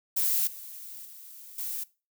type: noise with level steps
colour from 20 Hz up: violet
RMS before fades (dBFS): -26 / -43 / -47 / -34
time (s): 0.16-1.84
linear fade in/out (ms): 10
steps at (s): 0.47 / 1.05 / 1.58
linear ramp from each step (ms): 2
effects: noise-tail reverb RT60 0.3 s tail -20 dB re dry